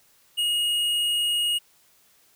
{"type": "tone with hard clipping", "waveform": "sine", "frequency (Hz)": 2874, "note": "F7", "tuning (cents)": 49, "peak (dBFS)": -23, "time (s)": [0.37, 1.59], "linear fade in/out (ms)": 20, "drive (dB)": 9, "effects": ["white hiss -60 dBFS RMS until 2.35 s"]}